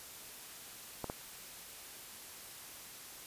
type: clicks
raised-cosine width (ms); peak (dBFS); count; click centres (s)
1; -23; 2; 1.043 / 1.099
effects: white hiss -50 dBFS RMS until 3.26 s + resampled to 32000 Hz